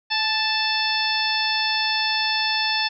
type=harmonic tone with a mistuned harmonic; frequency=880 Hz; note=A5; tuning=in tune; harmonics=1 / 2 / 3 / 4 / 5 / 6; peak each=-27 / -27 / -27 / -27 / -27 / -27 dBFS; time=0.1-2.89 s; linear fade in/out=20 ms; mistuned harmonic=1; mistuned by=-25 cents; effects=none